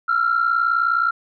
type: tone pair together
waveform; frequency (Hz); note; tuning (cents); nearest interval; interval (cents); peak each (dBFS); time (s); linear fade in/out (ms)
sine; 1337.3 / 1396.9; E6 / F6; +24 / 0; minor second; 76; -18; 0.08-1.11; 10
effects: tanh soft clip ceiling -10 dBFS